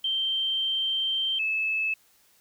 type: tone pair in turn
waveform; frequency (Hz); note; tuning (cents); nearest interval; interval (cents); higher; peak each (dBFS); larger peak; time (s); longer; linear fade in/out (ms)
sine; 3136 / 2607; G7 / E7; 0 / -20; minor third; 320; first; -24; neither; 0.04-1.39 / 1.39-1.94; first; 5
effects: white hiss -62 dBFS RMS until 2.4 s